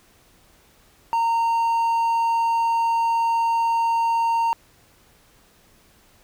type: tone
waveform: triangle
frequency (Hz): 921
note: A#5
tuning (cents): -21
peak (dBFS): -16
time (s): 1.13-4.53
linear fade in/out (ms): 0
effects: pink hiss -56 dBFS RMS until 6.23 s